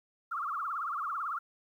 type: tone with vibrato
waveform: sine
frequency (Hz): 1244.5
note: D#6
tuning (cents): 0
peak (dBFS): -32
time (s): 0.31-1.39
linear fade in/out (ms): 10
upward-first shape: triangle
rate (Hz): 18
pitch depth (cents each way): 240
effects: 11-bit